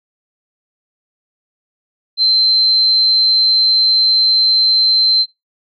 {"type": "tone", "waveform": "sine", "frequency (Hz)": 4105, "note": "C8", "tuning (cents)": -34, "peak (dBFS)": -9, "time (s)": [2.17, 5.26], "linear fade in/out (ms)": 50, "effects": ["noise-tail reverb RT60 0.2 s tail -21 dB re dry", "MP3 64 kbps"]}